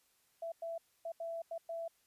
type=tone bursts at uneven times; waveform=sine; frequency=666 Hz; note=E5; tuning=18 cents sharp; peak=-38 dBFS; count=6; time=0.42-0.52 / 0.62-0.78 / 1.05-1.12 / 1.2-1.42 / 1.51-1.58 / 1.69-1.88 s; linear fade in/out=5 ms; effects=white hiss -73 dBFS RMS until 2.06 s + resampled to 32000 Hz